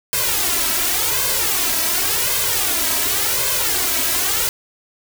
white noise with flanger, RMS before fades -19 dBFS, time 0.13-4.49 s, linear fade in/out 0 ms, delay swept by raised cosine 1.9 to 3.1 ms, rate 0.9 Hz, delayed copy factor +0.85, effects none

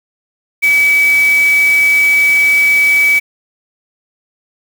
sine tone in noise, 2286 Hz, D7, 47 cents flat, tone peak -7 dBFS, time 0.62-3.2 s, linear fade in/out 20 ms, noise white, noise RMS -25 dBFS, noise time 0.62-3.2 s, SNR +15 dB, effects none

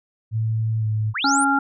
sine tone with pitch glide, 111.1 to 108.19 Hz, A2 to A2, +17 to -29 cents, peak -19 dBFS, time 0.31-1.14 s, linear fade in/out 50 ms, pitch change -46 cents, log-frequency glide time 0.78-0.87 s
sine linear sweep, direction up, 862 to 10000 Hz, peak -22 dBFS, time 1.14-1.45 s, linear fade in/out 20 ms
harmonic tone, 277.2 Hz, C#4, in tune, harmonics 1 / 3 / 5, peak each -21 / -21 / -19 dBFS, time 1.24-1.59 s, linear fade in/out 5 ms
effects none

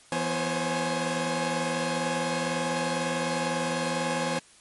sawtooth tone cluster, 167.3 / 247 / 524 / 544 / 838 Hz, E3 / B3 / C5 / C#5 / G#5, +26 / 0 / +2 / -33 / +15 cents, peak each -29 dBFS, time 0.12-4.39 s, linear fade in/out 2 ms, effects white hiss -55 dBFS RMS until 4.6 s + MP3 48 kbps

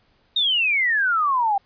sine exponential sweep, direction down, 3749 to 774 Hz, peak -17 dBFS, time 0.36-1.58 s, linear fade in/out 5 ms, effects pink hiss -62 dBFS RMS until 1.65 s + resampled to 11025 Hz

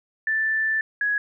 sine tone pair in turn, 1764 / 1670.9 Hz, A6 / G#6, +4 / +10 cents, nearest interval minor second, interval 94 cents, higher first, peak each -20 dBFS, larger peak neither, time 0.27-0.81 / 1.01-1.18 s, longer first, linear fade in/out 2 ms, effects none

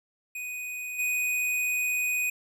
square tone with level steps, 2489 Hz, D#7, in tune, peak -34 / -26 dBFS, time 0.35-2.3 s, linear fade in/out 5 ms, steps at 0.98 s, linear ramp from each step 20 ms, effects none

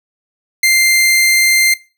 sawtooth tone, 2093 Hz, C7, in tune, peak -5 dBFS, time 0.63-1.74 s, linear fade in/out 5 ms, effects noise-tail reverb RT60 0.3 s tail -19 dB re dry

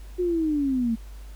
sine linear sweep, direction down, 365.6 to 220 Hz, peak -21 dBFS, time 0.18-0.96 s, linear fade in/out 20 ms, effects added 50 Hz sine -38 dBFS peak until 1.35 s + pink hiss -54 dBFS RMS until 1.35 s

